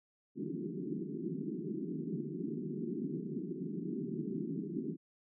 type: band-pass noise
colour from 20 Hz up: pink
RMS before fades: -39 dBFS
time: 0.35-4.97 s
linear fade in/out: 50 ms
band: 150 to 400 Hz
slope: 96 dB/octave
effects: none